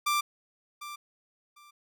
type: tone with echo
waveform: sawtooth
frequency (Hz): 1180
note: D6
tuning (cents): +8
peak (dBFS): -21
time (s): 0.06-0.21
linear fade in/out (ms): 10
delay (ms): 750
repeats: 2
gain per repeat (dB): -14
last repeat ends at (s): 1.71
effects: none